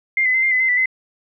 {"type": "tone with pitch steps", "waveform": "sine", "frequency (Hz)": [2107, 2018, 2069, 2103, 2016, 2067, 1976, 2049], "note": ["C7", "B6", "C7", "C7", "B6", "C7", "B6", "C7"], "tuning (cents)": [12, 37, -20, 8, 35, -22, 0, -37], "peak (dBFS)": -14, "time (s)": [0.17, 0.858], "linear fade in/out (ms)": 2, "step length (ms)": 86, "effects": []}